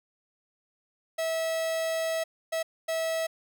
45% pulse tone bursts at uneven times, 650 Hz, E5, 24 cents flat, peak -27 dBFS, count 3, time 1.18-2.24 / 2.52-2.63 / 2.88-3.27 s, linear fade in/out 10 ms, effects none

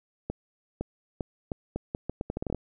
accelerating click train, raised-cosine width 2 ms, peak -17 dBFS, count 15, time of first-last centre 0.3-2.547 s, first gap 510 ms, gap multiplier 0.78, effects none

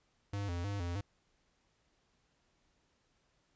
square tone with vibrato, 93.6 Hz, F#2, 20 cents sharp, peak -36 dBFS, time 0.33-1.01 s, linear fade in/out 5 ms, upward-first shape square, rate 3.2 Hz, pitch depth 130 cents each way, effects pink hiss -75 dBFS RMS until 3.55 s + resampled to 16000 Hz

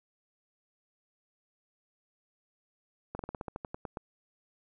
slowing click train, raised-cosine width 1 ms, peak -23 dBFS, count 12, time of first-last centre 3.15-3.972 s, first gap 42 ms, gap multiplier 1.11, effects none

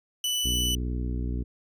sawtooth tone, 2979 Hz, F#7, 11 cents sharp, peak -22 dBFS, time 0.24-0.75 s, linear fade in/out 2 ms
harmonic tone, 61 Hz, B1, 21 cents flat, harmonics 1 / 2 / 3 / 4 / 5 / 6 / 7, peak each -28 / -35 / -40 / -37 / -40 / -46 / -46 dBFS, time 0.44-1.44 s, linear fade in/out 20 ms
effects resampled to 32000 Hz

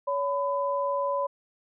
sine tone pair together, 563.5 / 1004 Hz, C#5 / B5, +28 / +28 cents, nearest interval minor seventh, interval 1000 cents, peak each -27 / -28 dBFS, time 0.07-1.27 s, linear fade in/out 10 ms, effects none

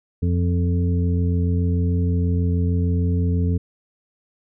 harmonic tone with a mistuned harmonic, 87.31 Hz, F2, in tune, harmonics 1 / 2 / 3 / 5, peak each -18 / -24 / -28 / -32 dBFS, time 0.22-3.58 s, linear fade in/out 10 ms, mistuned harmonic 1, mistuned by +17 cents, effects none

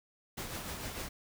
pink noise with tremolo, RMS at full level -39 dBFS, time 0.37-1.09 s, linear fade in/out 10 ms, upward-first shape triangle, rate 6.7 Hz, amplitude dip 45%, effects none

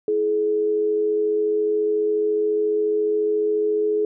sine tone pair together, 329.6 / 423.9 Hz, E4 / G#4, 0 / +35 cents, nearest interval major third, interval 435 cents, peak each -29 / -18 dBFS, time 0.08-4.05 s, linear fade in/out 2 ms, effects none

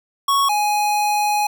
square tone pair in turn, 1108.7 / 833.7 Hz, C#6 / G#5, 0 / +6 cents, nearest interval perfect fourth, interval 494 cents, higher first, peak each -15 / -17 dBFS, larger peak first, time 0.28-0.49 / 0.49-1.47 s, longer second, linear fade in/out 5 ms, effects none

